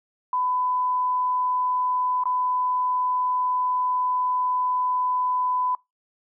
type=tone with dropouts; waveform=sine; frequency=1002 Hz; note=B5; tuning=25 cents sharp; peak=-21 dBFS; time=0.33-5.75 s; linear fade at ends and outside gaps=2 ms; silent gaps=2.237-2.255 s; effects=noise-tail reverb RT60 0.2 s tail -24 dB re dry